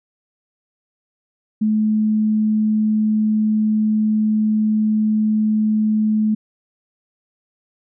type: tone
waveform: sine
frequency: 215.2 Hz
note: A3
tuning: 38 cents flat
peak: -14 dBFS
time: 1.61-6.35 s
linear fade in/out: 10 ms
effects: none